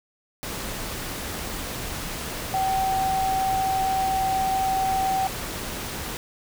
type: tone in noise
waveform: sine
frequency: 766 Hz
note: G5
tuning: 40 cents flat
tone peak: -21 dBFS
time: 2.54-5.27 s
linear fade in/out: 0 ms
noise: pink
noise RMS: -32 dBFS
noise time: 0.43-6.17 s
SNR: +8 dB
effects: none